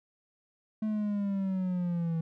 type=linear sweep; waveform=triangle; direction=down; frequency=217.8 to 161.8 Hz; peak=-26 dBFS; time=0.82-2.21 s; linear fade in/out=5 ms; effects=none